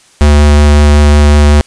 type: tone with vibrato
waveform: square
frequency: 73.6 Hz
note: D2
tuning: 4 cents sharp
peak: -3 dBFS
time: 0.21-1.61 s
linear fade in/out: 0 ms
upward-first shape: sine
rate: 5.4 Hz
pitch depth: 8 cents each way
effects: white hiss -44 dBFS RMS until 1.66 s + resampled to 22050 Hz